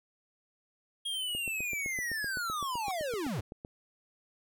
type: linear sweep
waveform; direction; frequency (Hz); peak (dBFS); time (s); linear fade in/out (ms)
square; down; 3276 to 79.7; -33; 1.05-3.41; 10
type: click train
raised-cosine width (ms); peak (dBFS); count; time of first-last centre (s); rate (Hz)
2; -29; 19; 1.35-3.649; 7.83
type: tone with exponential growth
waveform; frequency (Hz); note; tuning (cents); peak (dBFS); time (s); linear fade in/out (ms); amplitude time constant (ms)
45% pulse; 1108.7; C#6; 0; -36; 2.79-2.91; 1; 26
effects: none